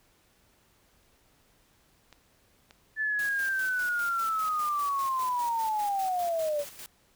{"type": "clicks", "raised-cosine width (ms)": 0.2, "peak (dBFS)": -32, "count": 6, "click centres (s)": [2.127, 2.709, 3.256, 3.455, 4.48, 5.064]}
{"type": "linear sweep", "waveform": "sine", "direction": "down", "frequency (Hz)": [1753, 566], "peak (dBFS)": -26, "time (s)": [2.96, 6.65], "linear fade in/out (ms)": 50}
{"type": "noise with tremolo", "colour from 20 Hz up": "white", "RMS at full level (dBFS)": -43, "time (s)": [3.19, 6.86], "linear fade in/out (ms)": 0, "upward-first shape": "square", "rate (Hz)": 5, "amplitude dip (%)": 55}
{"effects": ["pink hiss -65 dBFS RMS until 7.15 s"]}